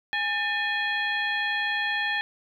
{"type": "harmonic tone with a mistuned harmonic", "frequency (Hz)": 829, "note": "G#5", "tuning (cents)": -3, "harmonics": [1, 2, 3, 4, 5], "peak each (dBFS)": [-33, -26, -33, -33, -41], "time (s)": [0.13, 2.21], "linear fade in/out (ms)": 0, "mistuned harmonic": 2, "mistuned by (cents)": 130, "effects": ["10-bit"]}